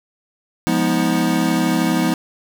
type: chord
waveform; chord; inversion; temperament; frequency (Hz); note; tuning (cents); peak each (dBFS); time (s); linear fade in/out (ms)
square; F half-diminished seventh; none; equal with one note detuned; 174.61 / 207.7 / 246.9 / 316.6; F3 / Ab3 / Cb4 / Eb4; 0 / 0 / 0 / +30; -22 / -24 / -21 / -21; 0.67-2.14; 0
effects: none